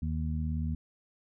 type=harmonic tone; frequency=78.3 Hz; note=D#2; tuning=11 cents sharp; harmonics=1 / 2 / 3; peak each=-31 / -35 / -37 dBFS; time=0.02-0.75 s; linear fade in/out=5 ms; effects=none